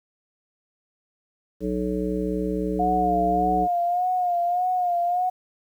harmonic tone, 61.74 Hz, B1, in tune, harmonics 1 / 3 / 5 / 7 / 9, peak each -33 / -28 / -28 / -28 / -34 dBFS, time 1.6-3.68 s, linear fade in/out 50 ms
sine tone with vibrato, 714 Hz, F5, 38 cents sharp, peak -20 dBFS, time 2.79-5.3 s, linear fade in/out 10 ms, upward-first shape sine, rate 1.7 Hz, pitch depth 52 cents each way
effects 9-bit

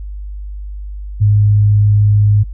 sine tone, 103.83 Hz, G#2, in tune, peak -7 dBFS, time 1.2-2.44 s, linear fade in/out 20 ms, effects noise-tail reverb RT60 0.1 s tail -25 dB re dry + added 50 Hz sine -23 dBFS peak until 2.53 s

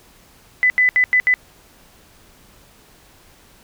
sine tone bursts at uneven times, 2001 Hz, B6, 22 cents sharp, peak -11 dBFS, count 5, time 0.63-0.7 / 0.78-0.89 / 0.96-1.04 / 1.13-1.2 / 1.27-1.34 s, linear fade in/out 0 ms, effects pink hiss -50 dBFS RMS until 3.63 s

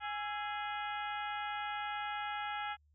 harmonic tone with a mistuned harmonic, 415.3 Hz, G#4, in tune, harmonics 2 / 3 / 4 / 5 / 6 / 7 / 8, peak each -39 / -43 / -45 / -47 / -49 / -50 / -51 dBFS, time 0-2.77 s, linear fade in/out 50 ms, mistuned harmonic 3, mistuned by +120 cents, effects added 74 Hz sine -66 dBFS peak until 2.94 s

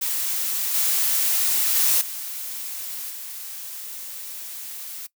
blue noise with level steps, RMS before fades -25 / -21 / -19 / -32 / -35 dBFS, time 0.01-5.07 s, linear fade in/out 10 ms, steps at 0.74 / 1.75 / 2.01 / 3.1 s, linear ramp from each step 5 ms, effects noise-tail reverb RT60 0.1 s tail -20 dB re dry

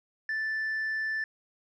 sine tone with tanh clipping, 1760 Hz, A6, in tune, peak -29 dBFS, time 0.29-1.24 s, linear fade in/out 2 ms, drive 1 dB, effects none

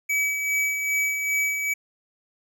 square tone with tremolo, 2284 Hz, D7, 49 cents flat, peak -21 dBFS, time 0.09-1.74 s, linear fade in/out 10 ms, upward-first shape sine, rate 2.5 Hz, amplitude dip 45%, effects none

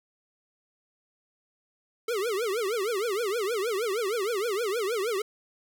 square tone with vibrato, 427.5 Hz, A4, 50 cents flat, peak -27 dBFS, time 2.08-5.22 s, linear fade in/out 5 ms, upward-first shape triangle, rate 6.4 Hz, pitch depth 270 cents each way, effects none

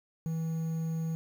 triangle tone with quantisation, 162.2 Hz, E3, 28 cents flat, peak -28 dBFS, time 0.26-1.15 s, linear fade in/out 0 ms, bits 9, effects none

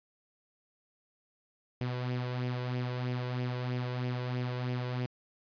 sawtooth tone with flanger, 124.7 Hz, B2, 17 cents sharp, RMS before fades -34 dBFS, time 1.81-5.06 s, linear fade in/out 0 ms, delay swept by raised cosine 0.36 to 2.06 ms, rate 3.1 Hz, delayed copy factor +0.5, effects resampled to 11025 Hz

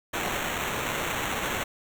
white noise with sample-and-hold, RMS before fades -30 dBFS, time 0.13-1.64 s, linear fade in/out 10 ms, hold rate 4900 Hz, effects none

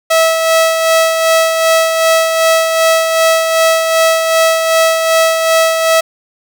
sawtooth tone with tremolo, 650 Hz, E5, 24 cents flat, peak -3 dBFS, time 0.1-6.01 s, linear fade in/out 10 ms, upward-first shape sine, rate 2.6 Hz, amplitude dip 45%, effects none

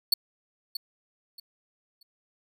45% pulse tone with echo, 4442 Hz, C#8, 3 cents sharp, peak -17 dBFS, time 0.12-0.14 s, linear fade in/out 5 ms, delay 630 ms, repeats 3, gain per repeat -12 dB, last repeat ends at 2.03 s, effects none

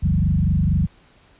sine tone with frequency modulation, 120 Hz, B2, 49 cents flat, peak -15 dBFS, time 0.02-0.87 s, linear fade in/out 20 ms, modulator 24.3 Hz, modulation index 2.8, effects pink hiss -54 dBFS RMS until 1.39 s + resampled to 8000 Hz

